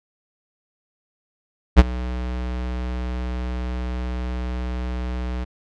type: tone with ADSR envelope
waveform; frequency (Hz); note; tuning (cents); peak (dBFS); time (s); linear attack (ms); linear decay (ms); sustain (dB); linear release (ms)
square; 61.8; B1; +2; -4; 1.76-5.45; 32; 32; -21; 18
effects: low-pass 4000 Hz 12 dB/octave